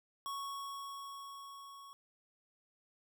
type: tone with level ramp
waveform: square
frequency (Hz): 1108.7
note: C#6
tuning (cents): 0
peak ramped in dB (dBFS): -39 to -52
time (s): 0.26-1.93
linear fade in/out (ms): 0
effects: none